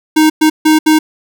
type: tone bursts at uneven times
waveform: square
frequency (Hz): 311.1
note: D#4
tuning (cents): 0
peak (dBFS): -6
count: 4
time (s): 0.16-0.3 / 0.41-0.5 / 0.65-0.79 / 0.86-0.99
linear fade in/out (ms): 10
effects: none